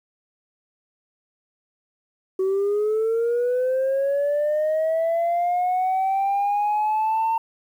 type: linear sweep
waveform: sine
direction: up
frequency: 375 to 909 Hz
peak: -17 dBFS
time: 2.39-7.38 s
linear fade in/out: 5 ms
effects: tanh soft clip ceiling -17 dBFS + 9-bit